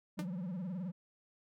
triangle tone with vibrato, 181 Hz, F#3, 38 cents flat, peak -35 dBFS, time 0.17-0.92 s, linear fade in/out 20 ms, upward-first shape sine, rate 19 Hz, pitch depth 160 cents each way
sawtooth tone with exponential decay, 300.2 Hz, D4, 38 cents sharp, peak -32 dBFS, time 0.19-0.28 s, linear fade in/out 0 ms, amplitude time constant 18 ms
effects none

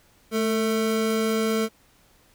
square tone pair together, 218.4 / 447.5 Hz, A3 / A4, -13 / +29 cents, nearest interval octave, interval 1242 cents, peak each -25 dBFS, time 0.31-1.69 s, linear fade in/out 50 ms, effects pink hiss -59 dBFS RMS until 2.34 s

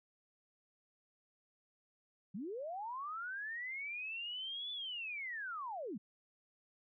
sine linear two-way sweep, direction up then down, 167.3 to 3491 to 167.3 Hz, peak -40 dBFS, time 2.34-5.98 s, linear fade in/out 10 ms, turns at 4.72 s, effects none

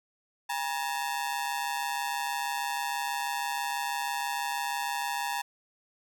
sawtooth ring-modulated tone, 884 Hz, A5, 8 cents sharp, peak -23 dBFS, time 0.49-5.42 s, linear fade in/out 10 ms, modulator 73.1 Hz, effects none

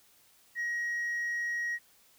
sine tone, 1894 Hz, A#6, 27 cents sharp, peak -28 dBFS, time 0.55-1.79 s, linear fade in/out 50 ms, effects tanh soft clip ceiling -29 dBFS + white hiss -63 dBFS RMS until 2.18 s

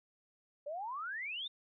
sine exponential sweep, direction up, 559 to 3729 Hz, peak -38 dBFS, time 0.66-1.48 s, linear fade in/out 10 ms, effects none

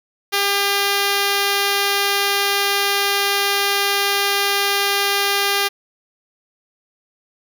5% pulse tone, 400.6 Hz, G4, 38 cents sharp, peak -5 dBFS, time 0.32-5.69 s, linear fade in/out 20 ms, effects none

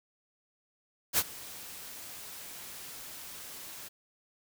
white noise with ADSR envelope, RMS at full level -24 dBFS, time 1.13-3.89 s, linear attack 50 ms, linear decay 48 ms, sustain -21 dB, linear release 17 ms, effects none

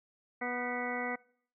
harmonic tone with a mistuned harmonic, 245.5 Hz, B3, 10 cents flat, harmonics 1 / 2 / 3 / 4 / 5 / 6 / 8 / 9, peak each -40 / -40 / -39 / -46 / -44 / -43 / -38 / -44 dBFS, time 0.41-1.16 s, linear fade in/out 10 ms, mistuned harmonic 6, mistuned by +32 cents, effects noise-tail reverb RT60 0.6 s tail -24 dB re dry

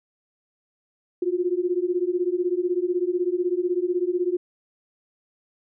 sine beating tone pair, 349.2 / 365.2 Hz, F4 / F#4, 0 / -23 cents, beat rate 16 Hz, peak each -24 dBFS, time 1.22-4.37 s, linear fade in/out 5 ms, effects none

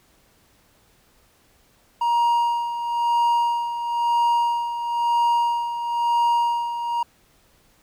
triangle tone with tremolo, 944 Hz, A#5, 22 cents sharp, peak -14 dBFS, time 2.01-7.03 s, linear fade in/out 5 ms, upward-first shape sine, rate 1 Hz, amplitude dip 65%, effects pink hiss -59 dBFS RMS until 7.82 s

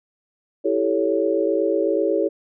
sine chord, A dominant seventh, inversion second, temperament equal with one note detuned, 329.6 / 392 / 440 / 557.9 Hz, E4 / G4 / A4 / C#5, 0 / 0 / 0 / +11 cents, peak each -23 dBFS, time 0.64-2.29 s, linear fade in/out 20 ms, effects none

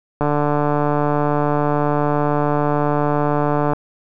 click train, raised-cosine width 1 ms, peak -5 dBFS, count 519, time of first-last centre 0.21-3.734 s, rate 147 Hz, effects none

